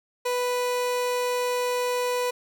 30% pulse tone, 493.9 Hz, B4, in tune, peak -21 dBFS, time 0.25-2.31 s, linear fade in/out 10 ms, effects none

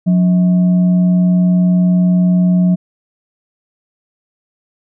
sine tone with frequency modulation, 180 Hz, F#3, 47 cents flat, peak -8 dBFS, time 0.06-2.76 s, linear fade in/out 20 ms, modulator 460 Hz, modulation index 0.23, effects none

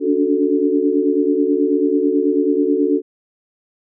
sine chord, D major seventh, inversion third, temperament equal with one note detuned, 284.5 / 293.7 / 370 / 440 Hz, C#4 / D4 / F#4 / A4, +45 / 0 / 0 / 0 cents, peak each -19 dBFS, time 0-3.02 s, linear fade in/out 50 ms, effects none

